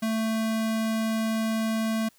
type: tone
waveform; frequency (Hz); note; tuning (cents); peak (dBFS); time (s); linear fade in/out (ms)
square; 222; A3; +16; -25; 0.02-2.09; 10
effects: white hiss -61 dBFS RMS until 2.18 s